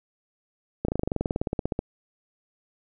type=slowing click train; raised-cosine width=2 ms; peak=-12 dBFS; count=20; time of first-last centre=0.85-1.791 s; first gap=34 ms; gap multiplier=1.04; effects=none